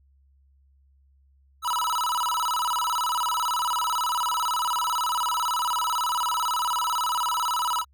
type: tone with vibrato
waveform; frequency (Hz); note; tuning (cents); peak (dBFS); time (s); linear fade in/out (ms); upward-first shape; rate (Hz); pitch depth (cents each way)
square; 1127; C#6; +28; -24; 1.62-7.85; 50; square; 18; 250
effects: added 68 Hz sine -57 dBFS peak until 7.93 s